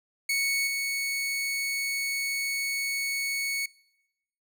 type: tone with level steps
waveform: sawtooth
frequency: 2217 Hz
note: C#7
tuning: in tune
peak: -21 / -24 dBFS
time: 0.29-3.66 s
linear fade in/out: 5 ms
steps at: 0.67 s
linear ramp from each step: 2 ms
effects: noise-tail reverb RT60 1.0 s tail -25 dB re dry